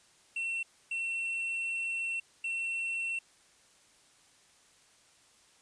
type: tone bursts at uneven times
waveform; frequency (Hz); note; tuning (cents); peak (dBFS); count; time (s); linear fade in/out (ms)
triangle; 2707; E7; +45; -30; 3; 0.36-0.63 / 0.91-2.2 / 2.44-3.19; 5
effects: white hiss -63 dBFS RMS until 5.61 s + resampled to 22050 Hz